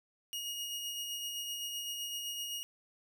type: tone with tremolo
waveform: sawtooth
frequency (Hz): 2872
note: F7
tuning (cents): +48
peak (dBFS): -33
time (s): 0.33-2.63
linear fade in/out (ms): 0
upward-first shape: sine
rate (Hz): 7.8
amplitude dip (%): 30
effects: none